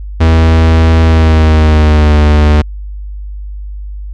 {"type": "tone with pitch glide", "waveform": "45% pulse", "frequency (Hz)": [80.9, 75.05], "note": ["E2", "D2"], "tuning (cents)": [-32, 38], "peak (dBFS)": -4, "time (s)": [0.2, 2.62], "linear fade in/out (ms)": 10, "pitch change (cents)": -130, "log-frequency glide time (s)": [1.04, 2.15], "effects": ["added 50 Hz sine -20 dBFS peak until 4.13 s", "low-pass 4000 Hz 12 dB/octave"]}